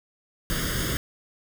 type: noise with comb filter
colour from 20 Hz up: pink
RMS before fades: -27 dBFS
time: 0.5-0.97 s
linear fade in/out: 0 ms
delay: 0.6 ms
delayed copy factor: +0.85
effects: none